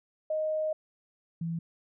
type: tone pair in turn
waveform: sine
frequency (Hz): 622.3 / 166.36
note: D#5 / E3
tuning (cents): 0 / +16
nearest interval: octave + major seventh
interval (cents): 2284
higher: first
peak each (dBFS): -27 / -30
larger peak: first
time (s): 0.3-0.73 / 1.41-1.59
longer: first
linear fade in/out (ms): 5
effects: none